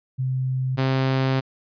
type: tone pair in turn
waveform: sine / sawtooth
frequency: 130 / 132.5 Hz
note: C3 / C3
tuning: -11 / +22 cents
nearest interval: unison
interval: 33 cents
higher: second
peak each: -21 / -15 dBFS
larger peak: second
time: 0.18-0.77 / 0.77-1.41 s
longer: second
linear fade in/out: 20 ms
effects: resampled to 11025 Hz